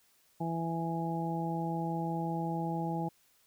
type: harmonic tone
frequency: 165.9 Hz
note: E3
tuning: 11 cents sharp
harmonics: 1 / 2 / 3 / 4 / 5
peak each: -34 / -38 / -44 / -43 / -37 dBFS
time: 0.4-3.09 s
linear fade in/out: 10 ms
effects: white hiss -68 dBFS RMS until 3.46 s